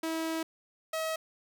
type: tone pair in turn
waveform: sawtooth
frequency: 323.7 / 639.8 Hz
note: E4 / D#5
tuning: -31 / +48 cents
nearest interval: octave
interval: 1179 cents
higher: second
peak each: -27 dBFS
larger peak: neither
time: 0.03-0.43 / 0.93-1.16 s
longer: first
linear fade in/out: 5 ms
effects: none